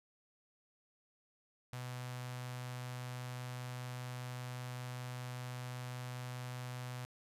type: tone with notch filter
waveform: sawtooth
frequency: 125.1 Hz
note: B2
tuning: 23 cents sharp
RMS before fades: -44 dBFS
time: 1.73-7.05 s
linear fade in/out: 0 ms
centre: 320 Hz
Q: 0.69
effects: resampled to 32000 Hz + 12-bit